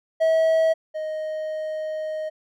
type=tone pair in turn; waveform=triangle; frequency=645 / 623 Hz; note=E5 / D#5; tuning=-38 / +2 cents; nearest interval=minor second; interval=60 cents; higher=first; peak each=-14 / -24 dBFS; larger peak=first; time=0.2-0.74 / 0.94-2.3 s; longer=second; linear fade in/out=20 ms; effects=none